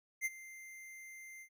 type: tone with ADSR envelope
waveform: square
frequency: 2089 Hz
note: C7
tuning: 3 cents flat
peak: -32 dBFS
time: 0.21-1.49 s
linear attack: 45 ms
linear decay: 32 ms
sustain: -18 dB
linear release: 76 ms
effects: none